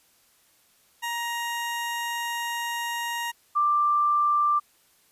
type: tone pair in turn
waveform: 20% pulse / sine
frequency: 941 / 1181.1 Hz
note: A#5 / D6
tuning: +16 / +9 cents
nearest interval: major third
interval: 393 cents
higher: second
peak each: -23 / -19 dBFS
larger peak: second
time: 1.02-3.32 / 3.55-4.6 s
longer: first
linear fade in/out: 20 ms
effects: white hiss -62 dBFS RMS until 5.11 s + resampled to 32000 Hz